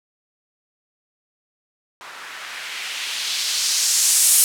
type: noise with low-pass filter sweep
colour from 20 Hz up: violet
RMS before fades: -21 dBFS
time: 2.01-4.44 s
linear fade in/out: 0 ms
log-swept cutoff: 1200 to 10000 Hz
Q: 1.4
effects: none